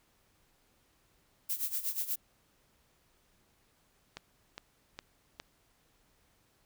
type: noise with tremolo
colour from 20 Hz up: violet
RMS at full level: -32 dBFS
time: 1.49-2.16 s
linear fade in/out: 10 ms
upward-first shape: sine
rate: 8.3 Hz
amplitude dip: 80%
type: click train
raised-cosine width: 0.2 ms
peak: -24 dBFS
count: 4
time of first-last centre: 4.17-5.4 s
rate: 2.44 Hz
effects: pink hiss -70 dBFS RMS until 6.65 s